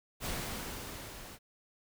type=noise with level ramp; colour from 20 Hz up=pink; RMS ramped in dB=-36 to -49 dBFS; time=0.2-1.39 s; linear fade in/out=50 ms; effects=none